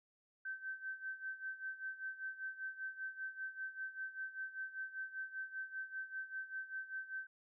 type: tone with tremolo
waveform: sine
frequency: 1546 Hz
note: G6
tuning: 24 cents flat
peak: -39 dBFS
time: 0.45-7.27 s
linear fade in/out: 5 ms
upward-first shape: sine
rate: 5.1 Hz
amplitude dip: 80%
effects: none